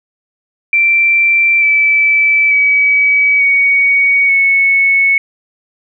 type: tone with pitch steps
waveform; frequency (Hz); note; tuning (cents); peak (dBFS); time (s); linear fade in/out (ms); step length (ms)
sine; 2349 / 2313 / 2277 / 2242 / 2207; D7 / D7 / C#7 / C#7 / C#7; 0 / -27 / +46 / +19 / -8; -7; 0.73-5.18; 2; 890
effects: none